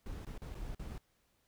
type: noise with dropouts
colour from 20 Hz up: brown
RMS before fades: -43 dBFS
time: 0.06-0.98 s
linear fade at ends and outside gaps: 1 ms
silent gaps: 0.249-0.267 / 0.378-0.419 / 0.545-0.551 / 0.748-0.795 s
effects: pink hiss -75 dBFS RMS until 1.47 s